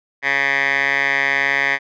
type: tone with band-pass filter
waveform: 10% pulse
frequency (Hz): 138.59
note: C#3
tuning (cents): 0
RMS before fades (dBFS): -18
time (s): 0.22-1.79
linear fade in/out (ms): 50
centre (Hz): 1900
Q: 4.5
effects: resampled to 16000 Hz